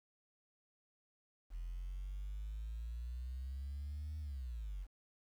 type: exponential two-way sweep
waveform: sine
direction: up then down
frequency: 41.42 to 77.78 to 43.94 Hz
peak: -39 dBFS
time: 1.5-4.87 s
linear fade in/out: 50 ms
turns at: 4.19 s
effects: tanh soft clip ceiling -38 dBFS + 11-bit